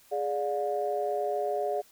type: chord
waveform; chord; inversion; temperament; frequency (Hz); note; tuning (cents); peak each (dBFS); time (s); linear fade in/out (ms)
sine; D diminished; second; equal with one note detuned; 415.3 / 587.3 / 715.2; Ab4 / D5 / F5; 0 / 0 / +41; -31; 0.11-1.82; 20
effects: tanh soft clip ceiling -17 dBFS + white hiss -59 dBFS RMS until 1.91 s